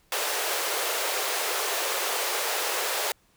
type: high-pass noise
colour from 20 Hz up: pink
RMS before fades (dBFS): -28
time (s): 0.12-3.12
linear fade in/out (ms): 2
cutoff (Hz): 400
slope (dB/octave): 48
effects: pink hiss -64 dBFS RMS until 3.36 s